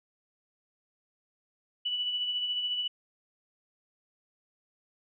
sine tone with tremolo, 2960 Hz, F#7, in tune, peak -27 dBFS, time 1.85-2.88 s, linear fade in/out 10 ms, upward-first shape sine, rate 14 Hz, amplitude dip 40%, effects none

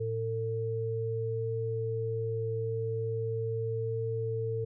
sine tone pair together, 112.55 / 450.2 Hz, A2 / A4, +40 / +40 cents, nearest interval 2 octaves, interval 2400 cents, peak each -33 / -32 dBFS, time 0-4.65 s, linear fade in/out 10 ms, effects none

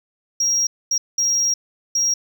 sine tone bursts at uneven times, 5630 Hz, F8, 13 cents sharp, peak -14 dBFS, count 4, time 0.4-0.67 / 0.91-0.98 / 1.18-1.54 / 1.95-2.14 s, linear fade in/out 5 ms, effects tanh soft clip ceiling -14 dBFS + 8-bit

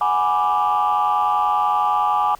sine chord, G# half-diminished seventh, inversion third, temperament equal, 740 / 830.6 / 987.8 / 1174.7 Hz, F#5 / G#5 / B5 / D6, 0 / 0 / 0 / 0 cents, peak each -24 / -18 / -23 / -19 dBFS, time 0.01-2.35 s, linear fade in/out 2 ms, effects tanh soft clip ceiling -10 dBFS + pink hiss -49 dBFS RMS until 2.39 s

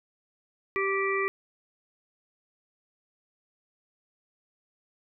harmonic tone, 390.5 Hz, G4, 7 cents flat, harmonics 1 / 3 / 5 / 6, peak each -28 / -31 / -31 / -33 dBFS, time 0.76-1.28 s, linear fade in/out 0 ms, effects none

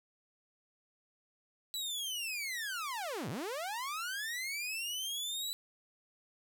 sawtooth linear two-way sweep, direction down then up, 3980 to 100 to 3980 Hz, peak -33 dBFS, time 1.74-5.53 s, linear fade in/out 0 ms, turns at 3.29 s, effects none

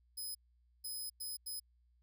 5% pulse tone bursts at uneven times, 5060 Hz, D#8, 28 cents sharp, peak -35 dBFS, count 4, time 0.17-0.35 / 0.84-1.1 / 1.2-1.37 / 1.46-1.6 s, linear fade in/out 10 ms, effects added 60 Hz sine -68 dBFS peak until 2.02 s

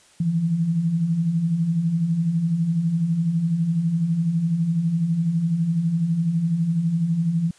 sine beating tone pair, 156.5 / 168.5 Hz, D#3 / E3, +10 / +38 cents, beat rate 12 Hz, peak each -28 / -19 dBFS, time 0.2-7.51 s, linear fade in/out 5 ms, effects white hiss -54 dBFS RMS until 7.58 s + resampled to 22050 Hz

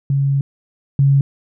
sine tone pair in turn, 138.59 / 138.59 Hz, C#3 / C#3, 0 / 0 cents, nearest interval unison, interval 0 cents, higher neither, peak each -13 / -9 dBFS, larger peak second, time 0.1-0.41 / 0.99-1.21 s, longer first, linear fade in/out 2 ms, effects none

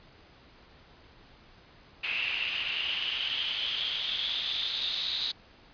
pink noise with band-pass filter sweep, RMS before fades -32 dBFS, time 2.03-5.32 s, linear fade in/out 10 ms, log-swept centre 2600 to 3900 Hz, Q 8.1, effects pink hiss -56 dBFS RMS until 5.73 s + resampled to 11025 Hz

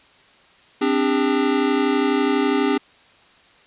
square chord, C suspended second, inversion none, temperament equal with one note detuned, 261.6 / 293.7 / 401.9 Hz, C4 / D4 / G4, 0 / 0 / +43 cents, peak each -22 dBFS, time 0.81-2.78 s, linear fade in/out 10 ms, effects white hiss -52 dBFS RMS until 3.66 s + resampled to 8000 Hz

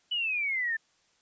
sine exponential sweep, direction down, 2990 to 1760 Hz, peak -27 dBFS, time 0.11-0.77 s, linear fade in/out 10 ms, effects white hiss -68 dBFS RMS until 1.21 s + resampled to 16000 Hz

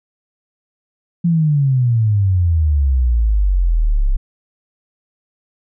sine exponential sweep, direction down, 174.61 to 32.15 Hz, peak -11 dBFS, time 1.24-4.17 s, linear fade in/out 10 ms, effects none

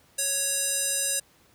square tone with band-pass filter, 554.4 Hz, C#5, in tune, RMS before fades -27 dBFS, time 0.18-1.2 s, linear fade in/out 10 ms, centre 8700 Hz, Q 2.7, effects pink hiss -60 dBFS RMS until 1.54 s + high-pass 60 Hz 12 dB/octave

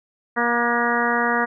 harmonic tone with a mistuned harmonic, 237.5 Hz, A#3, 33 cents sharp, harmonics 1 / 2 / 3 / 4 / 5 / 6 / 7 / 8, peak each -26 / -26 / -26 / -26 / -26 / -26 / -26 / -26 dBFS, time 0.36-1.46 s, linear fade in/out 20 ms, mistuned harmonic 6, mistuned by +22 cents, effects none

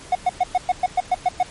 triangle tone bursts, 729 Hz, F#5, 26 cents flat, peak -12 dBFS, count 10, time 0.12-1.43 s, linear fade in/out 5 ms, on 32 ms, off 110 ms, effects pink hiss -41 dBFS RMS until 1.5 s + MP3 48 kbps

